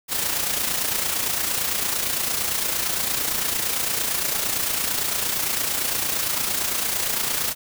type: noise with amplitude modulation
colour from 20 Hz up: white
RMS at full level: -22 dBFS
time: 0.08-7.55 s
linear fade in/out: 50 ms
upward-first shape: sine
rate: 28.8 Hz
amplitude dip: 50%
effects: none